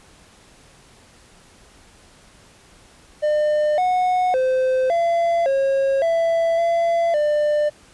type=tone with pitch steps; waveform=triangle; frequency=602 / 732 / 517 / 679 / 543 / 665 / 676 / 596 Hz; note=D5 / F#5 / C5 / F5 / C#5 / E5 / E5 / D5; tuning=+43 / -19 / -21 / -49 / -36 / +15 / +43 / +25 cents; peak=-14 dBFS; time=3.22-7.7 s; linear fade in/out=20 ms; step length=560 ms; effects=pink hiss -50 dBFS RMS until 7.93 s + resampled to 24000 Hz